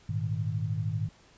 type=chord; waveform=sine; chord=Ab suspended second; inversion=none; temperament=equal; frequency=103.83 / 116.54 / 155.56 Hz; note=Ab2 / Bb2 / Eb3; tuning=0 / 0 / 0 cents; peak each=-31 / -33 / -33 dBFS; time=0.09-1.09 s; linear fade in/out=5 ms; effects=pink hiss -59 dBFS RMS until 1.37 s + resampled to 16000 Hz